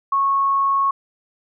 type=tone; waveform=sine; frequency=1100 Hz; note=C#6; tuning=14 cents flat; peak=-15 dBFS; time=0.12-0.91 s; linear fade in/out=5 ms; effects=none